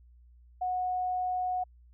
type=tone; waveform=sine; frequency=732 Hz; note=F#5; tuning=19 cents flat; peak=-28 dBFS; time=0.61-1.64 s; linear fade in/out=10 ms; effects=added 60 Hz sine -54 dBFS peak until 1.93 s